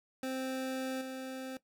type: tone with level steps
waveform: 25% pulse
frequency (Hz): 261.6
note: C4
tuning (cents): 0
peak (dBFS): -31 / -36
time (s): 0.23-1.57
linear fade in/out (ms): 2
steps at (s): 1.01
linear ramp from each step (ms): 5
effects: noise-tail reverb RT60 0.1 s tail -17 dB re dry